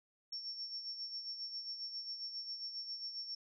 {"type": "tone with tremolo", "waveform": "sine", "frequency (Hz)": 5460, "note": "F8", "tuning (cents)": -40, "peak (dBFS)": -39, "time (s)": [0.32, 3.35], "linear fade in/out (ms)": 5, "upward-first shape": "sine", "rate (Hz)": 7.4, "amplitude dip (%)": 55, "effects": []}